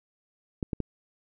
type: clicks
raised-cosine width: 3 ms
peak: -16 dBFS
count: 3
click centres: 0.628 / 0.732 / 0.803 s
effects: none